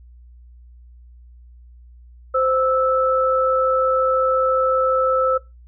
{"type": "tone pair together", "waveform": "sine", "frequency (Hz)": [520.4, 1314], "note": ["C5", "E6"], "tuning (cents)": [-9, -6], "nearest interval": "octave + major third", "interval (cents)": 1603, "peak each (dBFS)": [-18, -18], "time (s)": [2.34, 5.38], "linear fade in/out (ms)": 10, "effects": ["noise-tail reverb RT60 0.2 s tail -18 dB re dry", "added 60 Hz sine -42 dBFS peak until 5.67 s"]}